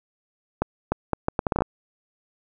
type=accelerating click train; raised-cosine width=1 ms; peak=-7 dBFS; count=11; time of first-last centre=0.62-1.621 s; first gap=300 ms; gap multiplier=0.71; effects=none